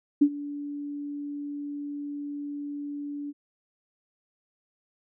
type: tone with ADSR envelope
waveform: sine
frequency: 288.8 Hz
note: D4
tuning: 29 cents flat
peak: -13 dBFS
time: 0.21-3.33 s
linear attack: 11 ms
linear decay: 66 ms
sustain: -19 dB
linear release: 36 ms
effects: none